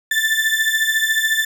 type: beating tone pair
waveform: 35% pulse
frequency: 1760 / 1774 Hz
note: A6 / A6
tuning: 0 / +14 cents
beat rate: 14 Hz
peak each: -17 dBFS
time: 0.11-1.45 s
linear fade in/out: 5 ms
effects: none